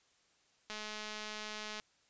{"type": "click train", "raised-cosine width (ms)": 0.2, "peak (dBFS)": -26, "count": 235, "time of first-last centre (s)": [0.7, 1.799], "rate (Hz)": 213, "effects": ["white hiss -71 dBFS RMS until 2.09 s", "resampled to 16000 Hz"]}